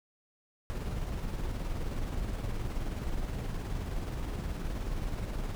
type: noise with tremolo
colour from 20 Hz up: brown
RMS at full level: -33 dBFS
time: 0.7-5.55 s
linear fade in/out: 0 ms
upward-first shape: square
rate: 19 Hz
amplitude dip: 30%
effects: none